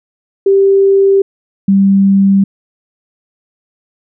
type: tone pair in turn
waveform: sine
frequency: 392 / 196 Hz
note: G4 / G3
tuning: 0 / 0 cents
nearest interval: octave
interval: 1200 cents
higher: first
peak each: -5 dBFS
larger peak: neither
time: 0.46-1.22 / 1.68-2.44 s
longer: neither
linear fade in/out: 5 ms
effects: none